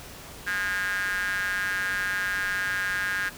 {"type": "tone with high-pass filter", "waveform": "square", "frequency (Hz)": 95.7, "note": "G2", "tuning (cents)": -41, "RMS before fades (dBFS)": -28, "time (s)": [0.46, 3.3], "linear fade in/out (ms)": 20, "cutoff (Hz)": 1600, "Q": 9.9, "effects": ["pink hiss -43 dBFS RMS until 3.37 s"]}